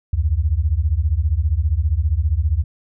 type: beating tone pair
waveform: sine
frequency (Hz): 70 / 85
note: C#2 / F2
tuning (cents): +18 / -46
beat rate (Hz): 15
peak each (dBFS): -18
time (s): 0.13-2.64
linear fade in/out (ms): 5
effects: none